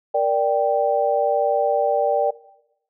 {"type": "chord", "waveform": "sine", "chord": "G minor", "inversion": "first", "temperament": "equal", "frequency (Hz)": [466.2, 587.3, 784], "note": ["Bb4", "D5", "G5"], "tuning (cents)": [0, 0, 0], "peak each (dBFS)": [-23, -19, -21], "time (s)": [0.14, 2.31], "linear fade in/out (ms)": 10, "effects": ["noise-tail reverb RT60 0.9 s tail -19 dB re dry"]}